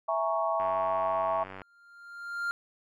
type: chord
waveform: sine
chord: A# half-diminished seventh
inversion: second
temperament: equal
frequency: 659.3 / 830.6 / 932.3 / 1108.7 Hz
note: E5 / G#5 / A#5 / C#6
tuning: 0 / 0 / 0 / 0 cents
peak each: -29 / -34 / -34 / -31 dBFS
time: 0.08-1.44 s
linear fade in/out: 10 ms
type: click train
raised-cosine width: 0.5 ms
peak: -27 dBFS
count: 98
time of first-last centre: 0.6-1.618 s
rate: 95.3 Hz
type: tone with exponential growth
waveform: triangle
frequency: 1396.9 Hz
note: F6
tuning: in tune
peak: -25 dBFS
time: 1.54-2.51 s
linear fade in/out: 0 ms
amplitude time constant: 210 ms
effects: none